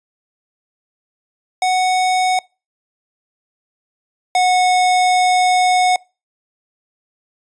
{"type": "tone pair in turn", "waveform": "square", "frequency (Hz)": [740, 731.9], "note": ["F#5", "F#5"], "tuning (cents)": [0, -19], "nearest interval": "unison", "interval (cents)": 19, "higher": "first", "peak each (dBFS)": [-14, -12], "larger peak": "second", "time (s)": [[1.62, 2.39], [4.35, 5.96]], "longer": "second", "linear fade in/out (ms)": 2, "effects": ["noise-tail reverb RT60 0.3 s tail -25 dB re dry", "resampled to 22050 Hz"]}